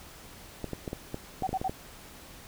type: clicks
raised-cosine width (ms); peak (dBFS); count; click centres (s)
2; -20; 10; 0.643 / 0.733 / 0.878 / 0.931 / 1.144 / 1.423 / 1.492 / 1.53 / 1.615 / 1.695
type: tone bursts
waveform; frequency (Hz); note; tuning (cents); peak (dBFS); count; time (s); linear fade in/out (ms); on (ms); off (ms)
sine; 760; F#5; +46; -26; 3; 1.43-1.682; 5; 40; 66
effects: pink hiss -49 dBFS RMS until 2.47 s